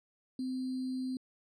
sine tone with sample-and-hold, 257.7 Hz, C4, 26 cents flat, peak -33 dBFS, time 0.39-1.17 s, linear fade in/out 2 ms, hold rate 4410 Hz, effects low-pass 7000 Hz 12 dB/octave

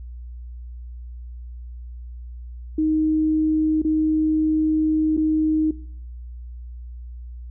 sine tone with dropouts, 311.6 Hz, D#4, 3 cents sharp, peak -17 dBFS, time 2.78-5.71 s, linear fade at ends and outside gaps 5 ms, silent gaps 3.819-3.847 / 5.168-5.175 s, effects noise-tail reverb RT60 0.7 s tail -22 dB re dry + added 60 Hz sine -33 dBFS peak until 7.5 s

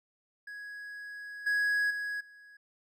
triangle tone with level steps, 1665 Hz, G#6, 4 cents sharp, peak -39 / -24 / -31 / -50 dBFS, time 0.47-2.57 s, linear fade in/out 5 ms, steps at 1.46 / 1.9 / 2.2 s, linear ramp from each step 10 ms, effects none

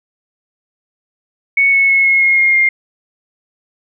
sine tone with pitch steps, 2217 / 2200 / 2184 / 2168 / 2151 / 2135 / 2119 Hz, C#7 / C#7 / C#7 / C#7 / C7 / C7 / C7, 0 / -14 / -26 / -39 / +47 / +34 / +21 cents, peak -8 dBFS, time 1.57-2.69 s, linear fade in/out 5 ms, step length 160 ms, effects none

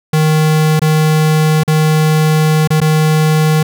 square tone with dropouts, 155.56 Hz, D#3, in tune, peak -9 dBFS, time 0.13-3.63 s, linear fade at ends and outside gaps 5 ms, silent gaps 0.795-0.817 / 1.635-1.677 / 2.675-2.704 / 2.804-2.814 s, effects none

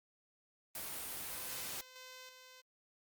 white noise, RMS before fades -43 dBFS, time 0.75-1.81 s, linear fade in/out 2 ms
5% pulse tone with tremolo, 512 Hz, C5, 38 cents flat, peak -39 dBFS, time 1.29-2.62 s, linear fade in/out 20 ms, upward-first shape square, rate 1.5 Hz, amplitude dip 45%
effects Opus 32 kbps

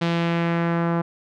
sawtooth tone with low-pass filter sweep, 169 Hz, E3, 43 cents sharp, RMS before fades -22 dBFS, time 0.01-1.02 s, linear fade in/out 10 ms, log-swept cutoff 3800 to 1200 Hz, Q 1.4, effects none

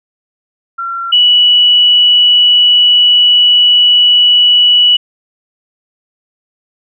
sine tone pair in turn, 1366 / 2945 Hz, F6 / F#7, -39 / -9 cents, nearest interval octave + minor second, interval 1330 cents, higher second, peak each -16 / -4 dBFS, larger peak second, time 0.78-1.12 / 1.12-4.97 s, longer second, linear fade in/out 10 ms, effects none

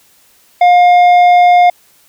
sine tone with tanh clipping, 711 Hz, F5, 31 cents sharp, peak -5 dBFS, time 0.61-1.7 s, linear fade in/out 5 ms, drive 8 dB, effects white hiss -49 dBFS RMS until 2.08 s

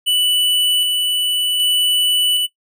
square tone with tremolo, 2971 Hz, F#7, 6 cents sharp, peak -14 dBFS, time 0.06-2.47 s, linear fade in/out 20 ms, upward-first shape square, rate 0.65 Hz, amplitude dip 25%, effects noise-tail reverb RT60 0.1 s tail -18 dB re dry

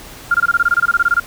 sine tone bursts, 1400 Hz, F6, 4 cents sharp, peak -9 dBFS, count 16, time 0.31-1.199 s, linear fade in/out 5 ms, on 34 ms, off 23 ms, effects pink hiss -36 dBFS RMS until 1.26 s

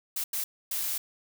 blue noise bursts at uneven times, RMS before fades -31 dBFS, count 3, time 0.16-0.24 / 0.33-0.44 / 0.71-0.98 s, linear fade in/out 5 ms, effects none

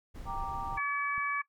brown noise, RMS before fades -41 dBFS, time 0.14-0.79 s, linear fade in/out 20 ms
sine chord, G minor, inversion none, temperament equal, 784 / 932.3 / 1174.7 Hz, G5 / Bb5 / D6, 0 / 0 / 0 cents, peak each -39 dBFS, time 0.25-0.81 s, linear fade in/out 50 ms
clicks, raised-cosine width 5 ms, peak -38 dBFS, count 4, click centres 0.598 / 0.629 / 0.729 / 1.18 s
harmonic tone, 571 Hz, D5, 49 cents flat, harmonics 2 / 3 / 4, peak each -32 / -34 / -35 dBFS, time 0.77-1.42 s, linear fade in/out 10 ms
effects noise-tail reverb RT60 0.1 s tail -20 dB re dry

